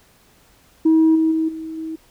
sine tone with level steps, 320.1 Hz, D#4, 49 cents sharp, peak -9 / -13 / -16 / -27 / -25 dBFS, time 0.85-1.96 s, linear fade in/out 10 ms, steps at 1.15 / 1.31 / 1.48 / 1.77 s, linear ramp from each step 10 ms, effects tanh soft clip ceiling -8 dBFS + pink hiss -54 dBFS RMS until 2.1 s

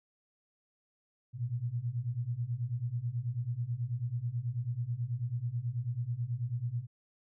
sine beating tone pair, 115.1 / 124.3 Hz, A#2 / B2, -22 / +12 cents, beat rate 9.2 Hz, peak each -36 / -34 dBFS, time 1.33-6.87 s, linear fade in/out 50 ms, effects none

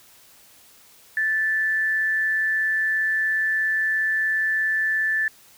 sine tone with amplitude modulation, 1755 Hz, A6, 5 cents flat, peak -18 dBFS, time 1.17-5.28 s, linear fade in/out 2 ms, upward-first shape sine, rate 177 Hz, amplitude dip 30%, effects white hiss -52 dBFS RMS until 5.57 s

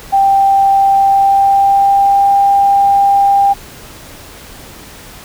sine tone with pitch glide, 786 to 796.5 Hz, G5 to G5, +4 to +27 cents, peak -6 dBFS, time 0.12-3.54 s, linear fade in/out 20 ms, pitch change +23 cents, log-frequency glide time 0.97-2.31 s, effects pink hiss -34 dBFS RMS until 5.24 s

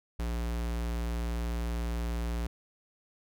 square tone, 58.27 Hz, A#1, in tune, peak -31 dBFS, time 0.19-2.47 s, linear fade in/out 5 ms, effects none

